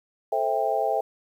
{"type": "chord", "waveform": "sine", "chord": "A minor seventh", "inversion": "none", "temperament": "just", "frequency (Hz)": [440, 528, 660, 792], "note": ["A4", "C5", "E5", "G5"], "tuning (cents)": [0, 16, 2, 18], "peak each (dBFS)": [-29, -29, -26, -26], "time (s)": [0.32, 1.01], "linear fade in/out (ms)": 5, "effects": ["9-bit"]}